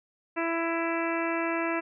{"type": "harmonic tone", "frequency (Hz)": 332.5, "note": "E4", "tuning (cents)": 15, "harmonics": [1, 2, 3, 4, 5, 6, 7, 8], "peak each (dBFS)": [-30, -33, -35, -36, -37, -38, -38, -39], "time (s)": [0.36, 1.81], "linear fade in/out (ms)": 20, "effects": []}